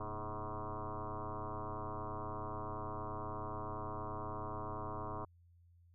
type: tone with frequency modulation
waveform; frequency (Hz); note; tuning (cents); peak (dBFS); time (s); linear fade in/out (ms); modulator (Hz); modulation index
sine; 529; C5; +19; -39; 0-5.25; 5; 109; 6
effects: added 86 Hz sine -62 dBFS peak until 5.94 s